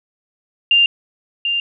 sine tone with echo, 2794 Hz, F7, in tune, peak -9 dBFS, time 0.71-0.86 s, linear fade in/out 2 ms, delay 740 ms, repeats 1, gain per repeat -7 dB, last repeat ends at 1.6 s, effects none

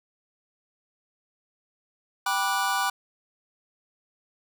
square chord, G major seventh, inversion none, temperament just, 784 / 980 / 1176 / 1470 Hz, G5 / B5 / D6 / F#6, 0 / -14 / +2 / -12 cents, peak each -30 dBFS, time 2.26-2.9 s, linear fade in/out 5 ms, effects none

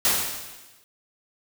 white noise with exponential decay, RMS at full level -19 dBFS, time 0.05-0.84 s, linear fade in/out 0 ms, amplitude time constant 170 ms, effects none

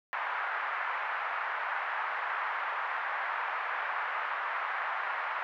pink band-pass noise, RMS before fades -34 dBFS, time 0.13-5.43 s, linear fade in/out 0 ms, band 870 to 1900 Hz, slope 24 dB/octave, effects none

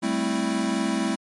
square chord, A minor seventh, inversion third, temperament equal, 196 / 220 / 261.6 / 329.6 Hz, G3 / A3 / C4 / E4, 0 / 0 / 0 / 0 cents, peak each -30 / -28 / -29 / -29 dBFS, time 0.02-1.16 s, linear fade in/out 20 ms, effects MP3 48 kbps

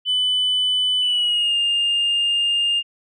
sine tone with pitch glide, 3000 to 2815 Hz, F#7 to F7, +23 to +13 cents, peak -15 dBFS, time 0.05-2.83 s, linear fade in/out 50 ms, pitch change -110 cents, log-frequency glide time 1-1.56 s, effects tanh soft clip ceiling -14 dBFS

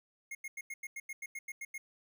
square tone bursts, 2148 Hz, C7, 45 cents sharp, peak -40 dBFS, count 12, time 0.31-1.78 s, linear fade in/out 5 ms, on 40 ms, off 90 ms, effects none

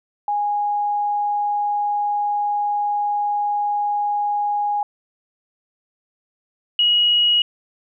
sine tone pair in turn, 825 / 2901 Hz, G#5 / F#7, -12 / -35 cents, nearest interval octave + minor seventh, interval 2177 cents, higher second, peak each -18 / -13 dBFS, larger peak second, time 0.28-4.83 / 6.79-7.42 s, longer first, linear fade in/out 2 ms, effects none

